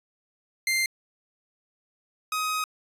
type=tone pair in turn; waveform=sawtooth; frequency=2093 / 1259 Hz; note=C7 / D#6; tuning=0 / +20 cents; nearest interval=major sixth; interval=880 cents; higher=first; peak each=-19 / -22 dBFS; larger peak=first; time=0.67-0.86 / 2.32-2.64 s; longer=second; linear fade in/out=2 ms; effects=resampled to 32000 Hz